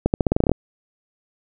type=accelerating click train; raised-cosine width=2 ms; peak=-3 dBFS; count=11; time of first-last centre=0.06-0.517 s; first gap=79 ms; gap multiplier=0.87; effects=none